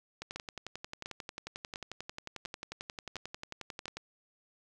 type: two click trains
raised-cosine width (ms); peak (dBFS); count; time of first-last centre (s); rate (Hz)
0.2; -23 / -22; 43 / 6; 0.22-3.97 / 0.36-3.857; 11.2 / 1.43
effects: none

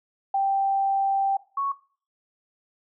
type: tone pair in turn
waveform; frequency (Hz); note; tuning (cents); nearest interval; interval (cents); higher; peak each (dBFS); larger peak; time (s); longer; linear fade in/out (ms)
sine; 784 / 1108.7; G5 / C#6; 0 / 0; tritone; 600; second; -20 / -23; first; 0.34-1.37 / 1.57-1.72; first; 5
effects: noise-tail reverb RT60 0.4 s tail -17 dB re dry

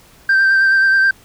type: tone with vibrato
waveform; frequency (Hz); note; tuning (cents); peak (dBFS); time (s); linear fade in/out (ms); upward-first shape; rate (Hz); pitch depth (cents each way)
sine; 1568; G6; 0; -7; 0.29-1.11; 5; sine; 9.4; 21
effects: tanh soft clip ceiling -8 dBFS + pink hiss -47 dBFS RMS until 1.24 s

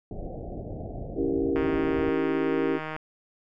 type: low-pass noise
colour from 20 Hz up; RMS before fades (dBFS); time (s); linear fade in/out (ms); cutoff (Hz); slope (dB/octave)
pink; -36; 0.11-2.1; 2; 750; 96
type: chord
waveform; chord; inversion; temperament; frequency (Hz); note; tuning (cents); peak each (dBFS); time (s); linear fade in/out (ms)
sine; C# diminished seventh; none; equal; 277.2 / 329.6 / 392 / 466.2; C#4 / E4 / G4 / Bb4; 0 / 0 / 0 / 0; -28 / -29 / -28 / -31; 1.15-2.8; 50
type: click train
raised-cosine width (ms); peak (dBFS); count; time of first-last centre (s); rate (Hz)
0.5; -19; 220; 1.56-2.964; 156
effects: none

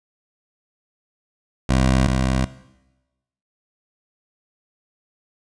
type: tone pair in turn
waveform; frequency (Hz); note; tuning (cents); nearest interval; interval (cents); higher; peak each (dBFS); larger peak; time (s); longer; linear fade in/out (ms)
15% pulse; 64.9 / 64.9; C2 / C2; -13 / -13; unison; 0; neither; -9 / -12; first; 1.69-2.07 / 2.07-2.45; neither; 5
effects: noise-tail reverb RT60 1.0 s tail -17 dB re dry + resampled to 22050 Hz

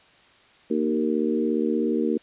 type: harmonic tone with a mistuned harmonic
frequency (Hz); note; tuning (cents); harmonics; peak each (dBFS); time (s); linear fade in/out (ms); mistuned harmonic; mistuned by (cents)
77; D#2; -17; 3 / 4 / 5 / 6; -25 / -26 / -27 / -28; 0.7-2.18; 10; 3; +16
effects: white hiss -55 dBFS RMS until 2.22 s + resampled to 8000 Hz

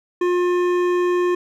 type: tone with hard clipping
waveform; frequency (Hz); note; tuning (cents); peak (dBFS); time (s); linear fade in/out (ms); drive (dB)
triangle; 355.9; F4; +33; -18; 0.21-1.35; 5; 16
effects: none

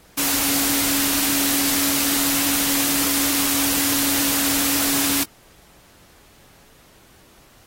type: tone in noise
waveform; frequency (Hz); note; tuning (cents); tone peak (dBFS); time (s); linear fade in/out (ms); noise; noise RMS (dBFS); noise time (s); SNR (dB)
sine; 280.5; C#4; +21; -26; 0.17-5.24; 10; white; -21; 0.17-5.24; -8
effects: pink hiss -52 dBFS RMS until 7.66 s + AAC 48 kbps

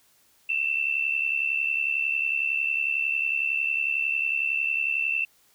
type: tone pair together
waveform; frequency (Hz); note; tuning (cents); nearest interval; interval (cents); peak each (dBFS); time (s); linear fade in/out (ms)
sine; 2637 / 2708; E7 / E7; 0 / +46; unison; 46; -26; 0.49-5.25; 5
effects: white hiss -62 dBFS RMS until 5.54 s

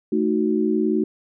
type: chord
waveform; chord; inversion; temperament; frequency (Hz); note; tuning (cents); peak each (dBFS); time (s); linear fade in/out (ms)
sine; D# diminished; second; equal; 220 / 311.1 / 370; A3 / D#4 / F#4; 0 / 0 / 0; -22; 0.12-1.04; 5
effects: none

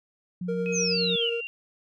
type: tone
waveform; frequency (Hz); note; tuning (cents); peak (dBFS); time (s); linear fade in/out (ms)
sine; 179.2; F3; +45; -29; 0.41-1.16; 5
type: tone with tremolo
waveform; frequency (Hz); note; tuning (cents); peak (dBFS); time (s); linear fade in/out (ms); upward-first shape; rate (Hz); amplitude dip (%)
triangle; 466.2; A#4; 0; -24; 0.48-1.41; 10; sine; 9.6; 30
type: tone with pitch glide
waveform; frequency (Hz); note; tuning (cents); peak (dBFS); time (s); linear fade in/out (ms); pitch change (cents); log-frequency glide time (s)
sine; 2539 to 2769; D#7 to F7; +34 to -15; -32; 0.66-1.47; 0; +151; 0.89-0.99
type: exponential sweep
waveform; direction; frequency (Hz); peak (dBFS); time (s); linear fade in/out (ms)
sine; down; 6680 to 2637; -25; 0.72-1.34; 50
effects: none

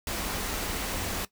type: band-stop noise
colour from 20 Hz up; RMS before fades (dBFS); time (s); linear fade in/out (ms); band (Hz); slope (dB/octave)
pink; -32; 0.07-1.25; 2; 100 to 160; 96
effects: noise-tail reverb RT60 0.1 s tail -17 dB re dry

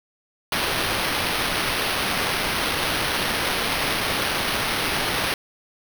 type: noise with sample-and-hold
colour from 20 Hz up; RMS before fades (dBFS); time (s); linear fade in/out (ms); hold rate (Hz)
violet; -24; 0.52-5.34; 2; 7350
effects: none

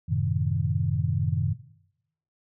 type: chord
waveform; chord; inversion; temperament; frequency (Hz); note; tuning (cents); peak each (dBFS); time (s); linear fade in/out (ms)
sine; F# diminished seventh; none; equal; 92.5 / 110 / 130.81 / 155.56; F#2 / A2 / C3 / Eb3; 0 / 0 / 0 / 0; -28; 0.08-1.54; 20
effects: noise-tail reverb RT60 0.8 s tail -17 dB re dry

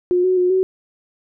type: tone with pitch steps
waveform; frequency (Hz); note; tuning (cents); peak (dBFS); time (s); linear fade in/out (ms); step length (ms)
sine; 358.4 / 370.2 / 361 / 375.6; F4 / F#4 / F#4 / F#4; +45 / +1 / -43 / +26; -13; 0.11-0.63; 0; 130
effects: none

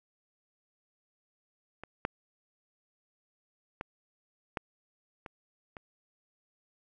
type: clicks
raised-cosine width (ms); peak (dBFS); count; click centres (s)
0.5; -27 / -14 / -21 / -17 / -27 / -28; 6; 1.836 / 2.051 / 3.811 / 4.572 / 5.262 / 5.768
effects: none

